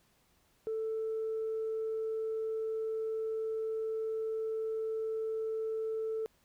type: tone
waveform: sine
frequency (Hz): 442.1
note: A4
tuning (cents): +8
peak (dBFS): -31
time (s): 0.67-6.26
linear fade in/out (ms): 0
effects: tanh soft clip ceiling -29 dBFS + pink hiss -70 dBFS RMS until 6.44 s